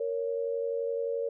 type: tone pair together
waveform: sine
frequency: 465.3 / 556.9 Hz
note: A#4 / C#5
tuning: -3 / +8 cents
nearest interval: minor third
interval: 311 cents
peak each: -30 / -33 dBFS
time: 0-1.29 s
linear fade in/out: 5 ms
effects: none